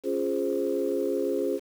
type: chord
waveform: sine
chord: Db major seventh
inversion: none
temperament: equal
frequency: 277.2 / 349.2 / 415.3 / 523.3 Hz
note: Db4 / F4 / Ab4 / C5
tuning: 0 / 0 / 0 / 0 cents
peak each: -31 / -30 / -28 / -30 dBFS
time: 0.03-1.6 s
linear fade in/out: 50 ms
effects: tanh soft clip ceiling -15 dBFS + 8-bit